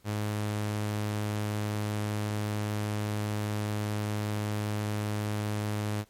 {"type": "tone", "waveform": "sawtooth", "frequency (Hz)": 105.1, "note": "G#2", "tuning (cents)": 21, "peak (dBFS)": -25, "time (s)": [0.04, 6.05], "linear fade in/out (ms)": 50, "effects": ["pink hiss -64 dBFS RMS until 6.09 s", "MP3 64 kbps"]}